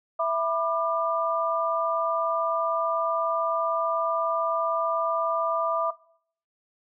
sine tone cluster, 660 / 987 / 1196 Hz, E5 / B5 / D6, +2 / -1 / +31 cents, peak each -25 / -31 / -26 dBFS, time 0.19-5.91 s, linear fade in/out 10 ms, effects noise-tail reverb RT60 0.6 s tail -20 dB re dry

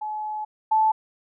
sine tone pair in turn, 854 / 873 Hz, G#5 / A5, +48 / -14 cents, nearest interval unison, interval 38 cents, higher second, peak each -27 / -16 dBFS, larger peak second, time 0.01-0.45 / 0.71-0.92 s, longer first, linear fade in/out 10 ms, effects none

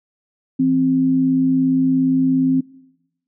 sine tone pair together, 165.62 / 262.9 Hz, E3 / C4, +8 / +8 cents, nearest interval minor sixth, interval 800 cents, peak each -24 / -13 dBFS, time 0.59-2.61 s, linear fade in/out 10 ms, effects noise-tail reverb RT60 0.9 s tail -22 dB re dry

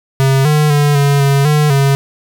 square tone with pitch steps, 134.8 / 151 / 145.9 / 141.5 / 139.2 / 150.1 / 138.2 Hz, C#3 / D3 / D3 / C#3 / C#3 / D3 / C#3, -48 / +48 / -11 / +36 / +8 / +38 / -5 cents, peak -9 dBFS, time 0.2-1.95 s, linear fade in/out 0 ms, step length 250 ms, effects none

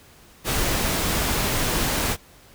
pink noise, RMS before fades -23 dBFS, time 0.44-2.17 s, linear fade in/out 50 ms, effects pink hiss -51 dBFS RMS until 2.54 s

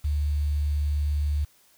sine tone with quantisation, 73.42 Hz, D2, in tune, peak -22 dBFS, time 0.04-1.45 s, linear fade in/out 10 ms, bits 8, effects white hiss -60 dBFS RMS until 1.77 s

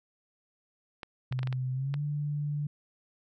clicks, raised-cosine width 0.3 ms, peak -23 dBFS, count 7, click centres 1.032 / 1.325 / 1.391 / 1.431 / 1.473 / 1.527 / 1.941 s
sine tone with pitch glide, 128.6 to 146.87 Hz, C3 to D3, -30 to 0 cents, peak -29 dBFS, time 1.31-2.67 s, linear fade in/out 5 ms, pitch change +230 cents, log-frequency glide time 1.73-2.01 s
effects none

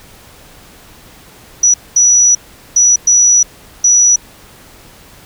sine tone bursts at uneven times, 5880 Hz, F#8, 12 cents flat, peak -5 dBFS, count 5, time 1.63-1.74 / 1.96-2.35 / 2.76-2.96 / 3.07-3.43 / 3.84-4.16 s, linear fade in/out 5 ms, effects pink hiss -40 dBFS RMS until 5.25 s

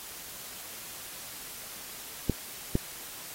clicks, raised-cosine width 3 ms, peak -11 / -11 dBFS, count 2, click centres 2.297 / 2.754 s, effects white hiss -43 dBFS RMS until 3.34 s + AAC 48 kbps

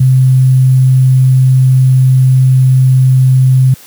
sine tone with sample-and-hold, 130 Hz, C3, 11 cents flat, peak -3 dBFS, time 0-3.74 s, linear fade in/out 5 ms, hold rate 11025 Hz, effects white hiss -37 dBFS RMS until 3.86 s + high-pass 80 Hz 12 dB/octave

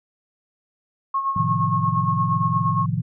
sine tone with tremolo, 1088 Hz, C#6, 33 cents flat, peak -18 dBFS, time 1.14-2.86 s, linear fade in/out 5 ms, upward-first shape sine, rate 8.6 Hz, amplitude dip 60%
sine chord, F dominant seventh, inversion first, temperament equal, 110 / 130.81 / 155.56 / 174.61 Hz, A2 / C3 / Eb3 / F3, 0 / 0 / 0 / 0 cents, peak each -26 dBFS, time 1.36-3.02 s, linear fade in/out 5 ms
effects none

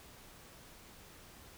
silence, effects pink hiss -56 dBFS RMS until 1.57 s

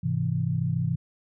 sine chord, Ab augmented, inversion none, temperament equal, 103.83 / 130.81 / 164.81 Hz, Ab2 / C3 / E3, 0 / 0 / 0 cents, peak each -30 / -27 / -27 dBFS, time 0.03-0.96 s, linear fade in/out 10 ms, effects none

